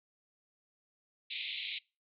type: band-pass noise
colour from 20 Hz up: white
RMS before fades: -40 dBFS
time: 1.3-1.79 s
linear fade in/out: 10 ms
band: 2100 to 4000 Hz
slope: 96 dB/octave
effects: noise-tail reverb RT60 0.3 s tail -25 dB re dry